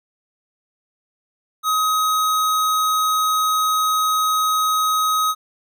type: tone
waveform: square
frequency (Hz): 1264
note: D#6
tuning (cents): +27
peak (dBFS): -17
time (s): 1.63-5.35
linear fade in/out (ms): 50
effects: none